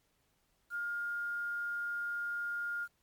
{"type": "tone with quantisation", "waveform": "sine", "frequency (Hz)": 1414, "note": "F6", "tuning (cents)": 21, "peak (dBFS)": -34, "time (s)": [0.7, 2.88], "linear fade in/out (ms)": 50, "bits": 10, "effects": ["pink hiss -75 dBFS RMS until 3.02 s", "MP3 96 kbps"]}